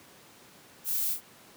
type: noise with echo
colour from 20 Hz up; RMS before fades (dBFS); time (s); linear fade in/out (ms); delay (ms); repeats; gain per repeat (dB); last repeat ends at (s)
violet; -31; 0.84-1.16; 50; 26; 2; -4; 1.212
effects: pink hiss -54 dBFS RMS until 1.56 s + high-pass 150 Hz 12 dB/octave